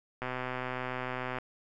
click train, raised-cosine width 0.5 ms, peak -20 dBFS, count 149, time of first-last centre 0.22-1.385 s, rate 127 Hz, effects none

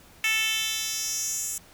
10% pulse tone with high-pass filter sweep, 440 Hz, A4, in tune, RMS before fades -28 dBFS, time 0.24-1.58 s, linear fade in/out 2 ms, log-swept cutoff 2400 to 8300 Hz, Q 2.7, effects pink hiss -53 dBFS RMS until 1.73 s

